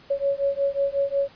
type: beating tone pair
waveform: sine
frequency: 554.4 / 559.9 Hz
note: C#5 / C#5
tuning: 0 / +17 cents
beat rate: 5.5 Hz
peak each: -24 dBFS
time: 0.1-1.29 s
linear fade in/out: 10 ms
effects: pink hiss -51 dBFS RMS until 1.35 s + resampled to 11025 Hz